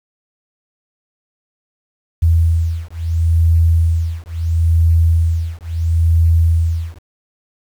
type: beating tone pair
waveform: sine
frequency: 82.3 / 83.04 Hz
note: E2 / E2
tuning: -2 / +13 cents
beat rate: 0.74 Hz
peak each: -14 dBFS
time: 2.22-6.99 s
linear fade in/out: 10 ms
effects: 7-bit